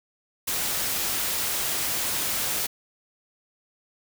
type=noise; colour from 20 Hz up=white; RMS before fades=-27 dBFS; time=0.47-2.67 s; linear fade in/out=10 ms; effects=none